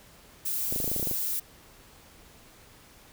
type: noise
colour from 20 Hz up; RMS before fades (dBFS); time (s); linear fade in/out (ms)
violet; -30; 0.45-1.4; 10
type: clicks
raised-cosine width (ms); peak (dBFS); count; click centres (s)
2; -21; 11; 0.725 / 0.761 / 0.802 / 0.843 / 0.878 / 0.916 / 0.963 / 0.997 / 1.028 / 1.072 / 1.113
effects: pink hiss -54 dBFS RMS until 3.12 s